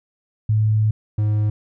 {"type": "tone pair in turn", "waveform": ["sine", "triangle"], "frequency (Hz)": [108, 105.9], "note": ["A2", "G#2"], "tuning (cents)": [-32, 34], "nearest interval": "unison", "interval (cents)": 34, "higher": "first", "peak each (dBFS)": -14, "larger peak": "neither", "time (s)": [[0.49, 0.91], [1.18, 1.5]], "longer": "first", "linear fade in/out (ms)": 5, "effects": []}